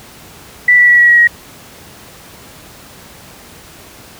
sine tone with pitch steps, 1969 / 1954.3 / 1939.7 / 1925.1 / 1910.7 / 1896.4 Hz, B6 / B6 / B6 / B6 / A#6 / A#6, -6 / -19 / -32 / -45 / +42 / +29 cents, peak -4 dBFS, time 0.68-1.274 s, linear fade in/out 5 ms, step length 99 ms, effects pink hiss -37 dBFS RMS until 4.19 s + high-pass 60 Hz 12 dB/octave

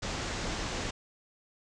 pink low-pass noise, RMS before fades -35 dBFS, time 0.02-0.91 s, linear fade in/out 10 ms, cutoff 7500 Hz, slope 48 dB/octave, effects none

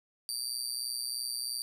25% pulse tone with amplitude modulation, 4683 Hz, D8, 6 cents flat, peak -25 dBFS, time 0.29-1.62 s, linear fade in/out 0 ms, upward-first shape sine, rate 123 Hz, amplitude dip 90%, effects none

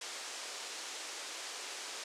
white band-pass noise, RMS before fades -44 dBFS, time 0.01-2.04 s, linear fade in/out 5 ms, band 340 to 7700 Hz, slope 24 dB/octave, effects low-pass 12000 Hz 12 dB/octave

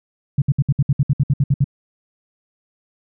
sine tone bursts, 138.59 Hz, C#3, in tune, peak -11 dBFS, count 13, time 0.38-1.643 s, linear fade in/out 5 ms, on 39 ms, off 63 ms, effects none

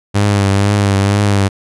sawtooth tone with vibrato, 100.4 Hz, G2, 42 cents sharp, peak -6 dBFS, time 0.14-1.49 s, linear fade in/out 20 ms, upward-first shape triangle, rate 2.1 Hz, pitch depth 48 cents each way, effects resampled to 24000 Hz

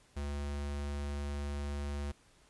square tone, 71.8 Hz, D2, 39 cents flat, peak -36 dBFS, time 0.16-2.12 s, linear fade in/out 10 ms, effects pink hiss -65 dBFS RMS until 2.49 s + resampled to 24000 Hz

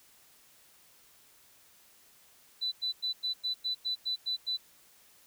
sine tone bursts, 3989 Hz, B7, 17 cents sharp, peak -29 dBFS, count 10, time 2.61-4.574 s, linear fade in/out 20 ms, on 110 ms, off 96 ms, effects white hiss -61 dBFS RMS until 5.26 s

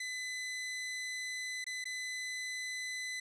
sawtooth tone with dropouts, 2011 Hz, B6, 31 cents sharp, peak -34 dBFS, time 0-3.2 s, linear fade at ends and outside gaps 5 ms, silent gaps 1.643-1.665 / 1.842-1.854 s, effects resampled to 22050 Hz

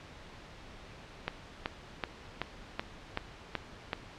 click train, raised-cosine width 0.3 ms, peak -15 dBFS, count 8, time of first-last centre 1.28-3.932 s, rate 2.64 Hz, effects pink hiss -50 dBFS RMS until 4.18 s + low-pass 4000 Hz 12 dB/octave

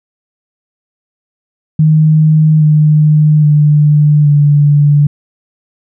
sine tone with pitch steps, 155.56 / 152.27 / 149.05 / 145.9 Hz, D#3 / D#3 / D3 / D3, 0 / -37 / +26 / -11 cents, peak -4 dBFS, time 1.79-5.07 s, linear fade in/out 5 ms, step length 820 ms, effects none

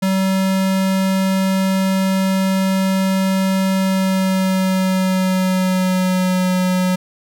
square tone with pitch glide, 190.8 to 183.66 Hz, G3 to F#3, -47 to -13 cents, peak -15 dBFS, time 0.02-6.96 s, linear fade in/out 10 ms, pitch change -66 cents, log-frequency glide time 3.76-6.52 s, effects none

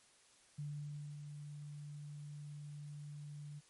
sine tone with ADSR envelope, 146.83 Hz, D3, in tune, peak -40 dBFS, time 0.58-3.61 s, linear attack 11 ms, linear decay 580 ms, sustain -6 dB, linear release 30 ms, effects white hiss -67 dBFS RMS until 3.69 s + MP3 48 kbps

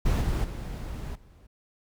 brown noise with level steps, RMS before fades -24 / -27 / -35 / -53 dBFS, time 0.05-1.47 s, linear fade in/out 10 ms, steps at 0.21 / 0.44 / 1.15 s, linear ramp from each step 5 ms, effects none

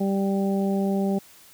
harmonic tone, 196 Hz, G3, in tune, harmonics 1 / 2 / 3 / 4, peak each -22 / -28 / -32 / -34 dBFS, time 0-1.19 s, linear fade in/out 10 ms, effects white hiss -51 dBFS RMS until 1.53 s

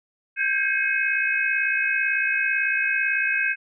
sine tone cluster, 1574 / 1632 / 2172 / 2542 Hz, G6 / G#6 / C#7 / D#7, +7 / -31 / -36 / +36 cents, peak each -24 / -28 / -29 / -24 dBFS, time 0.36-3.56 s, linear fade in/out 50 ms, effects none

